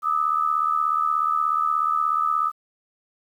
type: tone pair together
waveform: sine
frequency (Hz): 1208.3 / 1285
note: D6 / E6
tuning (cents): +49 / -45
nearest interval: minor second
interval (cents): 106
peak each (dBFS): -22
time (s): 0.02-2.52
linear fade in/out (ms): 50
effects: 9-bit